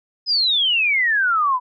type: exponential sweep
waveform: sine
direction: down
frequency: 5120 to 973 Hz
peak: -15 dBFS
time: 0.26-1.6 s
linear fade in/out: 50 ms
effects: none